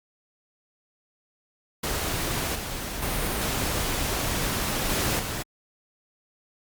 pink noise with level steps, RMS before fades -28 / -33 / -27 / -25 / -31 dBFS, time 1.83-5.43 s, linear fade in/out 10 ms, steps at 2.55 / 3.02 / 4.89 / 5.19 s, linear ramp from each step 5 ms, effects Opus 48 kbps

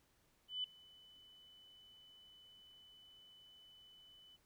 sine tone with ADSR envelope, 3000 Hz, F#7, 23 cents sharp, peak -36 dBFS, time 0.48-4.37 s, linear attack 160 ms, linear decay 4 ms, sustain -24 dB, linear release 19 ms, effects pink hiss -75 dBFS RMS until 4.45 s

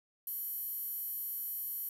square tone with high-pass filter, 622.3 Hz, D#5, in tune, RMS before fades -39 dBFS, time 0.27-1.89 s, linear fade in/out 2 ms, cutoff 12000 Hz, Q 8, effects 11-bit

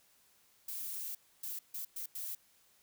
violet noise bursts at uneven times, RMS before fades -41 dBFS, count 5, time 0.68-1.15 / 1.43-1.59 / 1.74-1.85 / 1.96-2.06 / 2.15-2.35 s, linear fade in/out 5 ms, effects white hiss -68 dBFS RMS until 2.82 s

